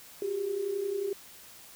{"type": "tone pair together", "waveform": "sine", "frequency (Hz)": [369.6, 400.8], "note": ["F#4", "G4"], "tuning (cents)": [-2, 38], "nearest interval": "minor second", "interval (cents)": 140, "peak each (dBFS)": [-36, -30], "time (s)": [0.22, 1.13], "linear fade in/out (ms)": 2, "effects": ["white hiss -51 dBFS RMS until 1.75 s"]}